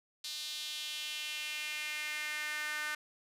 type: tone with high-pass filter sweep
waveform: sawtooth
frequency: 301.9 Hz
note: D4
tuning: 48 cents sharp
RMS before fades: -39 dBFS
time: 0.24-2.95 s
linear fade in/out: 5 ms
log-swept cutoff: 4000 to 1600 Hz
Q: 3
effects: resampled to 32000 Hz